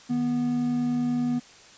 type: tone pair together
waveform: triangle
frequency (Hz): 154.15 / 244.7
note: D#3 / B3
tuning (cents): -16 / -16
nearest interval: minor sixth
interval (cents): 800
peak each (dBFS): -32 / -21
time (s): 0.09-1.4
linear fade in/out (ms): 20
effects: white hiss -50 dBFS RMS until 1.77 s + resampled to 16000 Hz